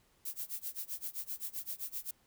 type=noise with tremolo; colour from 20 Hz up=violet; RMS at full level=-38 dBFS; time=0.25-2.11 s; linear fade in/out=5 ms; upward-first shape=sine; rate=7.7 Hz; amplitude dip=95%; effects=pink hiss -70 dBFS RMS until 2.26 s